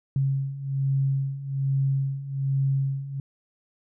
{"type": "beating tone pair", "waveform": "sine", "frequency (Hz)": [135.6, 136.8], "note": ["C#3", "C#3"], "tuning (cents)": [-38, -23], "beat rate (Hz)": 1.2, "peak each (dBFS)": [-28, -24], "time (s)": [0.16, 3.2], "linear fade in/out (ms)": 2, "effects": []}